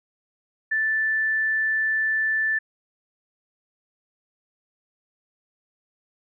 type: tone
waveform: sine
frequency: 1760 Hz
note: A6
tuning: in tune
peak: -20 dBFS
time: 0.71-2.59 s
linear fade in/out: 10 ms
effects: none